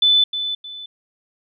sine tone with echo, 3504 Hz, A7, 8 cents flat, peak -11 dBFS, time 0.02-0.24 s, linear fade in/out 5 ms, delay 310 ms, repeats 2, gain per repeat -10 dB, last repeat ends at 0.86 s, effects none

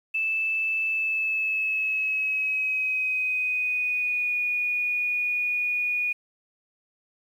sine tone with pitch glide, 2633 to 2457 Hz, E7 to D#7, -3 to -22 cents, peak -23 dBFS, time 0.14-6.13 s, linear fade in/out 10 ms, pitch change -119 cents, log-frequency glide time 0.88-4.35 s, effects 9-bit

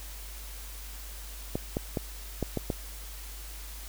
clicks, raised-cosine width 2 ms, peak -15 dBFS, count 6, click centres 1.555 / 1.769 / 1.972 / 2.427 / 2.573 / 2.702 s, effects added 50 Hz sine -41 dBFS peak until 3.88 s + white hiss -46 dBFS RMS until 3.88 s

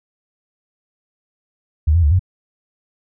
sine tone with pitch steps, 76.6 / 85.7 / 73.1 / 91.7 Hz, D#2 / F2 / D2 / F#2, -27 / -32 / -7 / -15 cents, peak -10 dBFS, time 1.87-2.194 s, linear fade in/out 10 ms, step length 81 ms, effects none

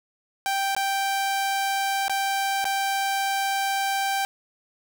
sawtooth tone with dropouts, 784 Hz, G5, in tune, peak -19 dBFS, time 0.46-4.25 s, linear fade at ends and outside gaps 0 ms, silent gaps 0.749-0.765 / 2.081-2.096 / 2.643-2.653 s, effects none

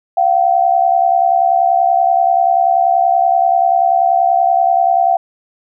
sine tone pair together, 693 / 763.4 Hz, F5 / G5, -14 / -46 cents, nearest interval major second, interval 168 cents, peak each -12 dBFS, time 0.17-5.17 s, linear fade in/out 5 ms, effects none

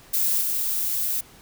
violet noise with level steps, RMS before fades -22 / -25 dBFS, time 0.13-1.21 s, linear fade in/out 10 ms, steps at 0.41 s, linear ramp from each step 2 ms, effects pink hiss -50 dBFS RMS until 1.41 s

